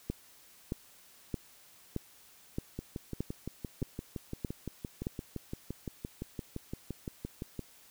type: two click trains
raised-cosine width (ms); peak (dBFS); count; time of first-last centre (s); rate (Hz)
3; -24 / -20; 29 / 9; 2.79-7.593 / 0.1-5.069; 5.83 / 1.61
effects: white hiss -59 dBFS RMS until 7.9 s